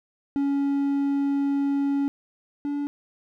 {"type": "tone pair in turn", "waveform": "triangle", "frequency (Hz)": [280, 287.2], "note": ["C#4", "D4"], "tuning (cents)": [18, -39], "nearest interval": "unison", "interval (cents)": 43, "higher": "second", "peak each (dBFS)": [-19, -23], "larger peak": "first", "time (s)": [[0.36, 2.08], [2.65, 2.87]], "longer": "first", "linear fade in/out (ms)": 0, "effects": []}